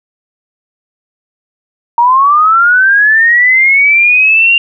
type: linear sweep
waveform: sine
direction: up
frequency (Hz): 928 to 2794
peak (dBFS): -4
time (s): 1.98-4.58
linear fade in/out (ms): 2
effects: none

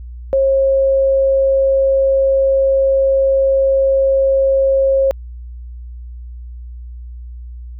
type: tone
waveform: sine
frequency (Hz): 540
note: C#5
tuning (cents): -45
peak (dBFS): -10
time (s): 0.33-5.11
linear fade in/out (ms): 0
effects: added 60 Hz sine -28 dBFS peak until 7.79 s

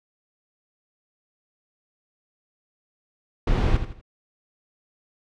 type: noise with echo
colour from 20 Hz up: brown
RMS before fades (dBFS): -20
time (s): 3.47-3.77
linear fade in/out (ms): 5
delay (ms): 81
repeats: 3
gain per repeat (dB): -9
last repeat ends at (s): 4.013
effects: low-pass 4000 Hz 12 dB/octave

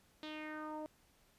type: tone with low-pass filter sweep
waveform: sawtooth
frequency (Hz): 307.6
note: D#4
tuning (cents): -20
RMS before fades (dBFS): -45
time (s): 0.23-0.86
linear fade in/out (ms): 0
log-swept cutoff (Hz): 3900 to 700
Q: 3.8
effects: pink hiss -70 dBFS RMS until 1.38 s + resampled to 32000 Hz

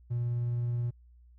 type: tone with tremolo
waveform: triangle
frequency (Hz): 120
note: B2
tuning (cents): -49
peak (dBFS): -24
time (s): 0.1-0.91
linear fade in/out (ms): 20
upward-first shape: triangle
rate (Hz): 19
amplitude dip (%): 25
effects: tanh soft clip ceiling -23 dBFS + added 60 Hz sine -54 dBFS peak until 1.38 s

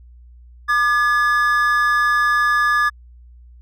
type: tone pair together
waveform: triangle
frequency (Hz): 1200 / 1697.1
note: D6 / G#6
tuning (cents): +37 / +37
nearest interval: tritone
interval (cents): 600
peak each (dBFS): -15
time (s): 0.68-2.9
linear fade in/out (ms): 20
effects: added 60 Hz sine -41 dBFS peak until 3.61 s

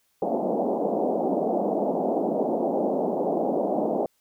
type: band-pass noise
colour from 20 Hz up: white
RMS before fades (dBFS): -25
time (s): 0.22-4.06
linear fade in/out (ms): 2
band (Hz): 190 to 760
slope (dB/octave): 48
effects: white hiss -69 dBFS RMS until 4.2 s

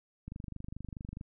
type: click train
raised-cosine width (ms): 5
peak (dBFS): -29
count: 24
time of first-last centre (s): 0.28-1.211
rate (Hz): 24.7
effects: none

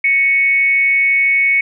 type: tone with frequency modulation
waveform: sine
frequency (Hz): 2217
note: C#7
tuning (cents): 0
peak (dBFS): -10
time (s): 0.04-1.61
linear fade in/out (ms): 5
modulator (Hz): 303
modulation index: 0.31
effects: none

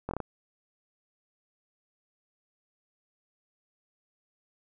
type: slowing click train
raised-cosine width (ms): 1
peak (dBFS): -19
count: 5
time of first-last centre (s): 0.09-0.203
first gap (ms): 21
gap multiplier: 1.2
effects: none

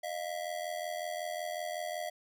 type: ring-modulated tone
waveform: square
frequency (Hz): 659.3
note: E5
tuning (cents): 0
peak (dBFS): -33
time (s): 0.03-2.1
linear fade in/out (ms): 10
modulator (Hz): 42.7
effects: none

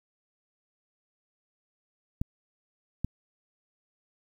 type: clicks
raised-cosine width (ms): 5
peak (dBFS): -16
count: 2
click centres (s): 2.215 / 3.046
effects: 9-bit

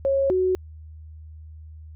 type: tone pair in turn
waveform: sine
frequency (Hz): 546 / 370.9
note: C#5 / F#4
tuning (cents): -26 / +4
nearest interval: perfect fifth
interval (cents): 670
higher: first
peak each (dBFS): -18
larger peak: neither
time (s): 0.05-0.3 / 0.3-0.55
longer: neither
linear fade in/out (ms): 0
effects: added 78 Hz sine -39 dBFS peak until 1.95 s

